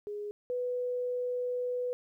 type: tone pair in turn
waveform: sine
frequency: 414.5 / 494.9 Hz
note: G#4 / B4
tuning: -3 / +4 cents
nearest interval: minor third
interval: 307 cents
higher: second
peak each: -35 / -30 dBFS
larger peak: second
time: 0.07-0.31 / 0.5-1.93 s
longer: second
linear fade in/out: 0 ms
effects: 12-bit